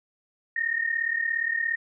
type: tone pair together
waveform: sine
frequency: 1821 / 1858.2 Hz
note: A#6 / A#6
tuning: -41 / -6 cents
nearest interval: unison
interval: 35 cents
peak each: -28 / -26 dBFS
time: 0.56-1.76 s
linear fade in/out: 5 ms
effects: none